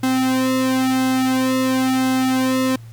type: tone with flanger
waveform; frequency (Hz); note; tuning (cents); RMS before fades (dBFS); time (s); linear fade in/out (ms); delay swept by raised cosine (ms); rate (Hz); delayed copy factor
sawtooth; 260; C4; -11; -18; 0.03-2.76; 5; 1.7 to 2.56; 0.97; -1
effects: added 114 Hz sine -35 dBFS peak until 2.92 s + pink hiss -52 dBFS RMS until 2.92 s